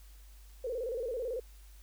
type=tone with vibrato; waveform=sine; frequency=483.6 Hz; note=B4; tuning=36 cents flat; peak=-33 dBFS; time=0.64-1.4 s; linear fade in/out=5 ms; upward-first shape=square; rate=18 Hz; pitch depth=110 cents each way; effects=added 50 Hz sine -51 dBFS peak until 1.82 s + white hiss -63 dBFS RMS until 1.82 s